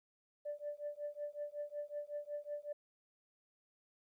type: tone with tremolo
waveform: sine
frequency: 587.3 Hz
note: D5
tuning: in tune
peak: -36 dBFS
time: 0.45-2.73 s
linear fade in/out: 10 ms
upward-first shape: triangle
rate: 5.4 Hz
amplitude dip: 100%
effects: tanh soft clip ceiling -34 dBFS + 13-bit